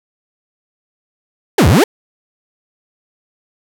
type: exponential two-way sweep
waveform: 35% pulse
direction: down then up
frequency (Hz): 483.5 to 70.8 to 483.5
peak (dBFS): -5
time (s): 1.58-1.84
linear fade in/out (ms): 5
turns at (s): 1.68
effects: none